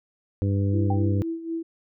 harmonic tone, 99.1 Hz, G2, 19 cents sharp, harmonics 1 / 2 / 3 / 4 / 5, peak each -21 / -30 / -30 / -37 / -35 dBFS, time 0.42-1.22 s, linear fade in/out 0 ms
sine tone with tremolo, 329.6 Hz, E4, in tune, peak -25 dBFS, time 0.73-1.63 s, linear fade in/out 10 ms, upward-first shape sine, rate 4 Hz, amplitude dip 70%
sine tone with exponential decay, 784 Hz, G5, in tune, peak -24 dBFS, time 0.9-1.06 s, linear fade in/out 5 ms, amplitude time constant 34 ms
effects none

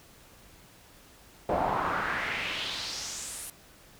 brown noise with band-pass filter sweep, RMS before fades -32 dBFS, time 1.49-3.5 s, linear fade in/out 2 ms, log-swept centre 670 to 11000 Hz, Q 2.8, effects pink hiss -55 dBFS RMS until 3.99 s

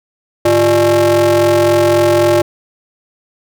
square ring-modulated tone, 123.47 Hz, B2, in tune, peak -6 dBFS, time 0.45-2.42 s, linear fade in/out 5 ms, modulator 472 Hz, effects none

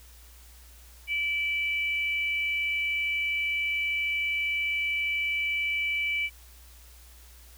sine tone pair together, 2316 / 2949 Hz, D7 / F#7, -25 / -6 cents, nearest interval major third, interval 419 cents, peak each -26 / -35 dBFS, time 1.07-6.3 s, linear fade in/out 50 ms, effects added 60 Hz sine -50 dBFS peak until 7.57 s + white hiss -55 dBFS RMS until 7.57 s

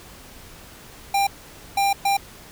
square tone bursts at uneven times, 795 Hz, G5, 24 cents sharp, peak -18 dBFS, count 3, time 1.14-1.27 / 1.77-1.93 / 2.05-2.17 s, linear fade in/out 5 ms, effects pink hiss -44 dBFS RMS until 2.51 s

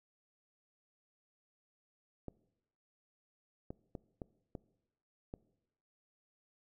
clicks, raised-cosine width 2 ms, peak -29 dBFS, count 6, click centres 2.283 / 3.705 / 3.952 / 4.218 / 4.552 / 5.339 s, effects noise-tail reverb RT60 0.9 s tail -21 dB re dry

